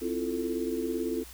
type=chord; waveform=sine; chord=F major seventh; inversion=second; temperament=equal with one note detuned; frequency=261.6 / 331.3 / 349.2 / 440 Hz; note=C4 / E4 / F4 / A4; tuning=0 / +9 / 0 / 0 cents; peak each=-34 dBFS; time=0.01-1.24 s; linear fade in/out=20 ms; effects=added 60 Hz sine -49 dBFS peak until 1.33 s + white hiss -49 dBFS RMS until 1.33 s